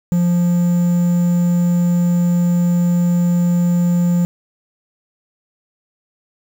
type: tone with quantisation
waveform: triangle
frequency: 174.61 Hz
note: F3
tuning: in tune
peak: -10 dBFS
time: 0.12-4.25 s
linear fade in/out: 0 ms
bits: 6
effects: none